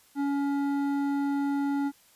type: tone with hard clipping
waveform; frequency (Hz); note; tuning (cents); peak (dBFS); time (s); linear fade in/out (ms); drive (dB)
sine; 281.5; C#4; +27; -27; 0.15-1.92; 50; 10
effects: white hiss -60 dBFS RMS until 2.15 s + resampled to 32000 Hz